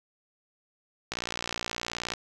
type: click train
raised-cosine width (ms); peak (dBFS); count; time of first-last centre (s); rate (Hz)
0.2; -14; 61; 1.12-2.137; 59
effects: none